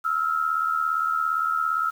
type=tone pair together; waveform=sine; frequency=1303.5 / 1381 Hz; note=E6 / F6; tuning=-20 / -20 cents; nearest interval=minor second; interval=100 cents; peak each=-23 / -26 dBFS; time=0.04-1.91 s; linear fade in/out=20 ms; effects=8-bit